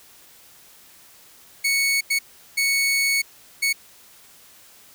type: tone bursts at uneven times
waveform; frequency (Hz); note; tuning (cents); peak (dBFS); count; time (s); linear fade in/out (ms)
sawtooth; 2217; C#7; 0; -15; 4; 1.64-2.01 / 2.1-2.19 / 2.57-3.22 / 3.62-3.73; 10
effects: white hiss -50 dBFS RMS until 4.94 s

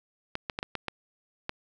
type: clicks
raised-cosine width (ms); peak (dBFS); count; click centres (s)
0.3; -15; 7; 0.354 / 0.498 / 0.589 / 0.629 / 0.753 / 0.883 / 1.494
effects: none

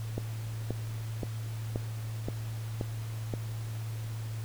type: click train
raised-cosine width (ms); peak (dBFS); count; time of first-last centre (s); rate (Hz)
2; -19; 7; 0.18-3.338; 1.9
effects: added 111 Hz sine -34 dBFS peak until 4.44 s + pink hiss -49 dBFS RMS until 4.44 s

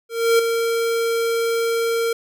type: tone with ADSR envelope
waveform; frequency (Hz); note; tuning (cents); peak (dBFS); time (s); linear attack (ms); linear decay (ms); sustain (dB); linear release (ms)
square; 460.5; A#4; -21; -12; 0.09-2.13; 300; 6; -7; 4
effects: none

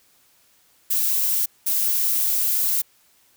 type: noise bursts at uneven times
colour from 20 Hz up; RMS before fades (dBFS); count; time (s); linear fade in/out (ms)
violet; -21; 2; 0.9-1.46 / 1.66-2.82; 10
effects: white hiss -59 dBFS RMS until 3.36 s

